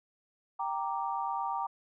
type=chord; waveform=sine; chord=G minor; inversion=none; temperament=equal; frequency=784 / 932.3 / 1174.7 Hz; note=G5 / Bb5 / D6; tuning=0 / 0 / 0 cents; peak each=-35 / -34 / -37 dBFS; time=0.59-1.67 s; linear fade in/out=10 ms; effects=none